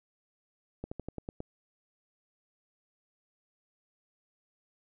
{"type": "slowing click train", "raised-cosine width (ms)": 2, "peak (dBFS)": -24, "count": 7, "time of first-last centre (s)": [0.84, 1.404], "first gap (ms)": 75, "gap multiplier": 1.09, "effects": []}